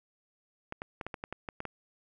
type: clicks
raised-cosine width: 0.5 ms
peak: -22 dBFS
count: 10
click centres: 0.724 / 0.819 / 1.012 / 1.066 / 1.142 / 1.239 / 1.326 / 1.488 / 1.604 / 1.653 s
effects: none